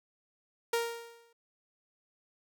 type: tone with exponential decay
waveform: sawtooth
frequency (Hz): 466.2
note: A#4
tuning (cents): 0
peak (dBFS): -22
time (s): 0.73-1.33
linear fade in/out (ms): 5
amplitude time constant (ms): 130
effects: none